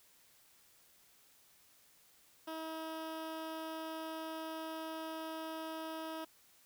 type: tone with notch filter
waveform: 15% pulse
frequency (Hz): 320.1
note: D#4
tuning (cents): +49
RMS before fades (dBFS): -43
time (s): 2.47-6.25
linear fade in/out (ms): 10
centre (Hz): 7300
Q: 1.2
effects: white hiss -66 dBFS RMS until 6.65 s